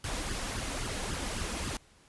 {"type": "noise with flanger", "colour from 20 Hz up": "pink", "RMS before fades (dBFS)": -35, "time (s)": [0.04, 1.77], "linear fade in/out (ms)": 2, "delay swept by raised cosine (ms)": [0.61, 4.11], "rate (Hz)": 3.7, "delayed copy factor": 0.6, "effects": ["pink hiss -61 dBFS RMS until 2.08 s", "resampled to 24000 Hz"]}